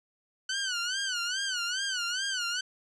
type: tone with vibrato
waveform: 15% pulse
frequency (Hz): 1495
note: F#6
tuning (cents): +17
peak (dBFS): -23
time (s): 0.49-2.61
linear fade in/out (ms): 5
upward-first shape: sine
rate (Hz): 2.4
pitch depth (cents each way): 130
effects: resampled to 24000 Hz